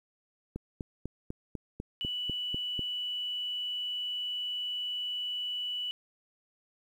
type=click train; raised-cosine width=3 ms; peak=-23 dBFS; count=10; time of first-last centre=0.56-2.793 s; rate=4.03 Hz
type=tone; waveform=sine; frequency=2960 Hz; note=F#7; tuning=in tune; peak=-32 dBFS; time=2.01-5.91 s; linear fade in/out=0 ms
effects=10-bit